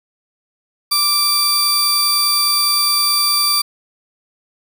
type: tone pair together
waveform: sawtooth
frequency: 1174.7 / 4669 Hz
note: D6 / D8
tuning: 0 / -11 cents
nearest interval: 2 octaves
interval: 2389 cents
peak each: -17 / -11 dBFS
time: 0.91-3.62 s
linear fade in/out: 10 ms
effects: none